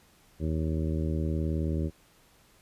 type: harmonic tone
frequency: 79 Hz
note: D#2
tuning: 27 cents sharp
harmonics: 1 / 2 / 3 / 4 / 5 / 6 / 7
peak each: -29 / -32 / -36 / -36 / -39 / -46 / -43 dBFS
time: 0.39-1.91 s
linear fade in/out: 50 ms
effects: pink hiss -61 dBFS RMS until 2.61 s + resampled to 32000 Hz